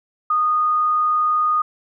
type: tone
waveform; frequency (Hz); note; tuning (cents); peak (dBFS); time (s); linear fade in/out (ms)
sine; 1233; D#6; -16; -15; 0.3-1.62; 5
effects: none